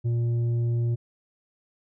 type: tone with tanh clipping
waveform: triangle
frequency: 118 Hz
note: A#2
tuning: 22 cents sharp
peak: -23 dBFS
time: 0.04-0.96 s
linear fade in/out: 20 ms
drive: 10 dB
effects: none